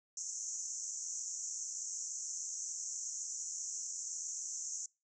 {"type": "band-pass noise", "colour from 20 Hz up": "pink", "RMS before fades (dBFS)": -42, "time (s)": [0.17, 4.86], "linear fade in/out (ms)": 2, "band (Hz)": [5900, 7400], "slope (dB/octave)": 96, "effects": ["noise-tail reverb RT60 0.3 s tail -26 dB re dry"]}